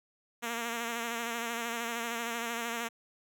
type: tone with vibrato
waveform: 5% pulse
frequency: 233.1 Hz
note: A#3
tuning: in tune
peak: -22 dBFS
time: 0.42-2.89 s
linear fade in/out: 20 ms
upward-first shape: sine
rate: 13 Hz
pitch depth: 38 cents each way
effects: none